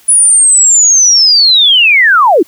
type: linear sweep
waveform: sine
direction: down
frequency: 9956 to 277.2 Hz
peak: -3 dBFS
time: 0.08-2.43 s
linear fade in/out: 10 ms
effects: white hiss -44 dBFS RMS until 2.47 s